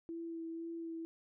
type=tone with vibrato; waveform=sine; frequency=331 Hz; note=E4; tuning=7 cents sharp; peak=-40 dBFS; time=0.09-1.05 s; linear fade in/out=0 ms; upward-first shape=sine; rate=2 Hz; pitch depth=16 cents each way; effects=none